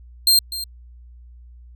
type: tone with echo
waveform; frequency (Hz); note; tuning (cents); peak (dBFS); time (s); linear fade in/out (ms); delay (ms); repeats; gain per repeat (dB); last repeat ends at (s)
sawtooth; 4186; C8; 0; -9; 0.27-0.39; 2; 250; 1; -14; 0.64
effects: added 60 Hz sine -41 dBFS peak until 1.75 s

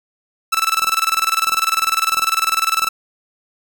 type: tone with tremolo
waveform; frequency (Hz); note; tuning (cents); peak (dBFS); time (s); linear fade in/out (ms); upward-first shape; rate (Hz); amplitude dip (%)
sawtooth; 1318.5; E6; 0; -9; 0.52-2.89; 10; square; 20; 80
effects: none

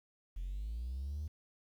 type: linear sweep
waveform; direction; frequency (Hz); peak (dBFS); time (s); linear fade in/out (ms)
triangle; up; 41.2 to 78.3; -34; 0.36-1.28; 10
effects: tanh soft clip ceiling -33 dBFS + 11-bit

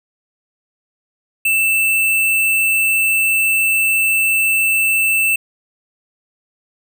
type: tone with sample-and-hold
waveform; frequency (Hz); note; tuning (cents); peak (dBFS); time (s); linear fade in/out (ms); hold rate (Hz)
sine; 2653; E7; +10; -12; 1.45-5.36; 5; 11025
effects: none

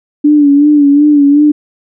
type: tone with vibrato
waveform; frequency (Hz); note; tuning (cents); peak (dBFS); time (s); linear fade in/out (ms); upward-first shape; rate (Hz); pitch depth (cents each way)
sine; 290.3; D4; -20; -3; 0.24-1.52; 10; sine; 2.7; 53
effects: none

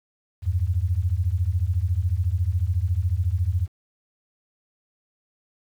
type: beating tone pair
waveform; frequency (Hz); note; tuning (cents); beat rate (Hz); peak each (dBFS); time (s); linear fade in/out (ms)
sine; 82.41 / 96.41; E2 / G2; 0 / -28; 14; -23; 0.42-3.68; 50
effects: 9-bit

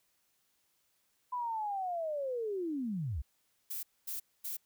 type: linear sweep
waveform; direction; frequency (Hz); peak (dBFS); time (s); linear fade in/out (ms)
sine; down; 1006 to 55; -33; 1.32-3.22; 10
type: noise bursts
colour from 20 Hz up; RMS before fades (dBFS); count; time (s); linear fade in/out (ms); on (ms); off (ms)
violet; -39; 3; 3.7-4.57; 10; 130; 240
effects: white hiss -75 dBFS RMS until 4.65 s

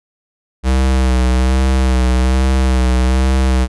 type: tone with vibrato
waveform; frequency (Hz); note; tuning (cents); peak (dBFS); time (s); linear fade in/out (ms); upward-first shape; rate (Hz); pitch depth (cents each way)
square; 64.2; C2; -32; -11; 0.63-3.68; 50; sine; 1.2; 35
effects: resampled to 24000 Hz

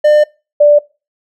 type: tone pair in turn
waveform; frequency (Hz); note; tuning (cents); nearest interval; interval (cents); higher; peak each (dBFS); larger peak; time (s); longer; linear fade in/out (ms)
triangle / sine; 600 / 588; D5 / D5; +37 / +2; unison; 35; first; -3; neither; 0.04-0.24 / 0.6-0.79; first; 10
effects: noise-tail reverb RT60 0.3 s tail -22 dB re dry

